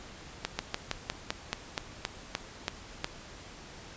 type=slowing click train; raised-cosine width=0.2 ms; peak=-12 dBFS; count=12; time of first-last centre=0.45-3.044 s; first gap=140 ms; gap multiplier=1.1; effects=pink hiss -48 dBFS RMS until 3.96 s + resampled to 16000 Hz